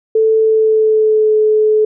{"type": "tone with pitch glide", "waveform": "sine", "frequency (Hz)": [441, 429.9], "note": ["A4", "A4"], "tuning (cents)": [4, -40], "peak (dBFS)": -8, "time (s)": [0.15, 1.85], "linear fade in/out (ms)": 5, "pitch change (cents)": -44, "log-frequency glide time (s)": [0.39, 1.36], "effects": []}